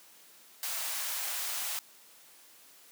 white high-pass noise, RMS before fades -35 dBFS, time 0.63-1.79 s, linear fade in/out 0 ms, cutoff 650 Hz, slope 24 dB/octave, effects white hiss -57 dBFS RMS until 2.91 s + high-pass 200 Hz 12 dB/octave

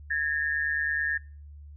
sine tone pair together, 1661.2 / 1810.3 Hz, G#6 / A6, 0 / +49 cents, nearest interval minor second, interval 149 cents, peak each -28 dBFS, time 0.1-1.18 s, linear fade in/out 10 ms, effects noise-tail reverb RT60 0.4 s tail -24 dB re dry + added 73 Hz sine -43 dBFS peak until 1.76 s

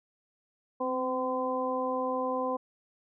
harmonic tone with a mistuned harmonic, 255.8 Hz, C4, 39 cents flat, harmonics 1 / 2 / 3 / 4, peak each -35 / -31 / -37 / -33 dBFS, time 0.8-2.57 s, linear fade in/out 10 ms, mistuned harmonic 1, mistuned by +30 cents, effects none

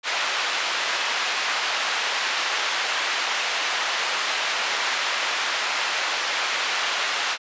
white band-pass noise, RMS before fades -25 dBFS, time 0.03-7.38 s, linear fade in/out 50 ms, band 740 to 3200 Hz, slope 12 dB/octave, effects resampled to 16000 Hz

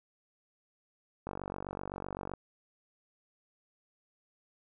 click train, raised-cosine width 1 ms, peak -24 dBFS, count 52, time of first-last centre 1.27-2.337 s, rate 47.8 Hz, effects none

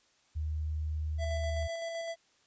sine tone, 77.1 Hz, D#2, 15 cents flat, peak -31 dBFS, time 0.35-1.68 s, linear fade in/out 20 ms
square tone with tremolo, 666 Hz, E5, 18 cents sharp, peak -35 dBFS, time 1.18-2.16 s, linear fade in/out 50 ms, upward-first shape square, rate 7.8 Hz, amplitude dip 25%
effects white hiss -68 dBFS RMS until 2.46 s + resampled to 16000 Hz

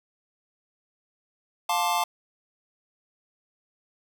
square chord, D minor seventh, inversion first, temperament just, 704.8 / 881 / 1057.2 / 1174.7 Hz, F5 / A5 / C6 / D6, +16 / +2 / +18 / 0 cents, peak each -29 / -27 / -31 / -32 dBFS, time 1.69-2.04 s, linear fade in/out 5 ms, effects none

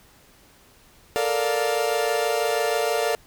40% pulse chord, Bb major seventh, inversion third, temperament equal with one note detuned, 440 / 466.2 / 587.3 / 704.1 Hz, A4 / Bb4 / D5 / F5, 0 / 0 / 0 / +14 cents, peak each -26 dBFS, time 1.16-3.15 s, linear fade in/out 0 ms, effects pink hiss -54 dBFS RMS until 3.26 s

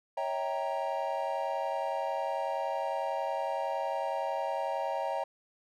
triangle chord, C# diminished seventh, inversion none, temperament equal with one note detuned, 554.4 / 645.3 / 784 / 932.3 Hz, C#5 / E5 / G5 / Bb5, 0 / -37 / 0 / 0 cents, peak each -34 dBFS, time 0.17-5.24 s, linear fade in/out 5 ms, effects none

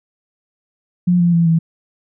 sine tone with pitch steps, 177.6 / 172.94 / 168.41 / 163.99 Hz, F3 / F3 / E3 / E3, +29 / -17 / +37 / -9 cents, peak -10 dBFS, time 1.07-1.59 s, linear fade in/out 10 ms, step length 130 ms, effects none

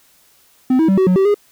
triangle tone with pitch steps, 256.8 / 321.8 / 193 / 377.7 / 182.8 / 385.7 / 411.4 Hz, C4 / E4 / G3 / F#4 / F#3 / G4 / G#4, -32 / -42 / -27 / +36 / -21 / -28 / -16 cents, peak -8 dBFS, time 0.7-1.344 s, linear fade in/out 5 ms, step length 92 ms, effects white hiss -53 dBFS RMS until 1.51 s

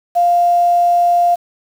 sine tone with quantisation, 698.5 Hz, F5, in tune, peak -9 dBFS, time 0.15-1.36 s, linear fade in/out 20 ms, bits 6, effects none

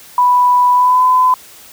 sine tone with pitch glide, 987.8 to 1012.1 Hz, B5 to B5, 0 to +42 cents, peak -7 dBFS, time 0.18-1.34 s, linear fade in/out 2 ms, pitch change +42 cents, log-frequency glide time 0.73-1.05 s, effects white hiss -39 dBFS RMS until 1.72 s

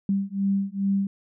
sine beating tone pair, 195.7 / 198.1 Hz, G3 / G3, -3 / +18 cents, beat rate 2.4 Hz, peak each -25 dBFS, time 0.09-1.07 s, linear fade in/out 2 ms, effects none

